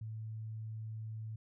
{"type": "tone", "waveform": "sine", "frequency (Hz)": 110, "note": "A2", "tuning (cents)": 0, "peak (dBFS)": -40, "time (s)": [0.01, 1.36], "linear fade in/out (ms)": 5, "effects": []}